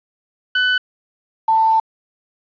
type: tone pair in turn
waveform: 30% pulse / sine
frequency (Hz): 1500 / 889.1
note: F#6 / A5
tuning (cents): +23 / +18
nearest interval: major sixth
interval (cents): 905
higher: first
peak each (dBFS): -11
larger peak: neither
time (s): 0.55-0.78 / 1.48-1.8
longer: second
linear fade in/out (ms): 5
effects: resampled to 11025 Hz + 7-bit